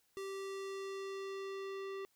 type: tone with low-pass filter sweep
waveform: square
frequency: 389.8 Hz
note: G4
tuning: 10 cents flat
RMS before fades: -43 dBFS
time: 0.17-2.05 s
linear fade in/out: 0 ms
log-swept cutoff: 11000 to 3200 Hz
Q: 0.81
effects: white hiss -75 dBFS RMS until 2.15 s